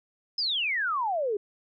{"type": "exponential sweep", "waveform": "sine", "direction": "down", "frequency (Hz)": [5200, 392], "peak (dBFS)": -25, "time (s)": [0.38, 1.37], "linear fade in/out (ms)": 5, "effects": []}